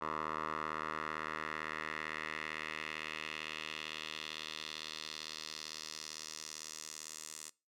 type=tone with band-pass filter sweep; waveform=10% pulse; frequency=77.78 Hz; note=D#2; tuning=in tune; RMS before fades=-43 dBFS; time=0.01-7.5 s; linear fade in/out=10 ms; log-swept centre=1100 to 7700 Hz; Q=2.2; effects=noise-tail reverb RT60 0.3 s tail -23 dB re dry